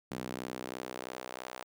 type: tone with high-pass filter sweep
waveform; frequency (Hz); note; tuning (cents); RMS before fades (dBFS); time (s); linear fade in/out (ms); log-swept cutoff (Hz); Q
sawtooth; 63; B1; +35; -42; 0.11-1.64; 5; 200 to 720; 1.1
effects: none